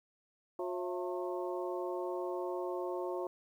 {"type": "harmonic tone with a mistuned harmonic", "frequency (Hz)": 180.1, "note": "F#3", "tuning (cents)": -46, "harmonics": [2, 3, 4, 5, 6], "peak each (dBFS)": [-37, -41, -43, -45, -47], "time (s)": [0.59, 3.27], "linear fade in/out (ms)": 2, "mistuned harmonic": 4, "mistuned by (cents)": -120, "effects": ["11-bit"]}